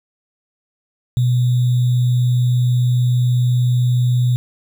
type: tone with sample-and-hold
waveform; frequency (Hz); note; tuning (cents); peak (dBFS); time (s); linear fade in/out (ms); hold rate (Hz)
sine; 123.47; B2; 0; -12; 1.17-4.36; 0; 3675
effects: none